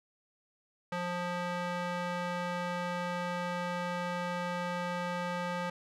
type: tone with band-pass filter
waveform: square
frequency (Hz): 176.7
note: F3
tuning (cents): +21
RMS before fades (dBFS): -35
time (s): 0.92-5.7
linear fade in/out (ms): 5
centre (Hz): 1200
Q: 0.69
effects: none